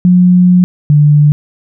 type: tone pair in turn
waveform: sine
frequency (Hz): 180 / 147.78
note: F#3 / D3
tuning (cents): -47 / +11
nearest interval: minor third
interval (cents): 342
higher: first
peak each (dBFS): -3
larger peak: neither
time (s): 0.05-0.64 / 0.9-1.32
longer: first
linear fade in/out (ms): 0
effects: none